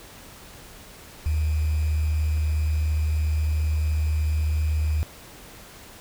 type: tone with sample-and-hold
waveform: sine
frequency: 77 Hz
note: D#2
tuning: 17 cents flat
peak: -20 dBFS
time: 1.26-5.03 s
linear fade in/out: 0 ms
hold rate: 2450 Hz
effects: pink hiss -45 dBFS RMS until 6 s